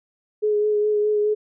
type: tone with vibrato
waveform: sine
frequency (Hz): 420.8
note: G#4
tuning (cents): +23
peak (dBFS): -17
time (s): 0.42-1.35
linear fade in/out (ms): 20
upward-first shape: sine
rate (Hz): 4.8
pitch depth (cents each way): 19
effects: none